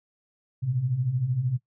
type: beating tone pair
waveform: sine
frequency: 116.54 / 129.54 Hz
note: A#2 / C3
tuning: 0 / -17 cents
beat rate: 13 Hz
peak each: -31 / -24 dBFS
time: 0.62-1.58 s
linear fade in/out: 20 ms
effects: noise-tail reverb RT60 0.1 s tail -18 dB re dry